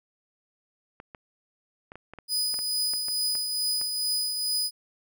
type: clicks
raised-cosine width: 0.5 ms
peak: -27 dBFS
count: 12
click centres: 1.001 / 1.148 / 1.919 / 1.956 / 2.136 / 2.187 / 2.542 / 2.59 / 2.936 / 3.084 / 3.353 / 3.814 s
type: tone with tremolo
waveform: sawtooth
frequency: 4978 Hz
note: D#8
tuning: in tune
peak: -21 dBFS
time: 2.28-4.71 s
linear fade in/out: 50 ms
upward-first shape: triangle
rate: 2.3 Hz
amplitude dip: 45%
effects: none